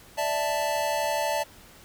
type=chord; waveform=square; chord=D suspended second; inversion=none; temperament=equal; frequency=587.3 / 659.3 / 880 Hz; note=D5 / E5 / A5; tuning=0 / 0 / 0 cents; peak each=-30 / -31 / -29 dBFS; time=0.17-1.44 s; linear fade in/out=20 ms; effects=pink hiss -51 dBFS RMS until 1.84 s